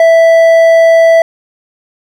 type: tone with hard clipping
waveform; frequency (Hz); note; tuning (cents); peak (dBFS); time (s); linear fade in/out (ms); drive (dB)
triangle; 659.3; E5; 0; -4; 0-1.22; 2; 9
effects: none